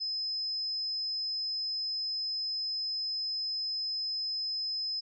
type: tone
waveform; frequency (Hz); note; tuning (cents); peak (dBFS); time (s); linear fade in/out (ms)
sine; 5100; D#8; +42; -31; 0-5.01; 20
effects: none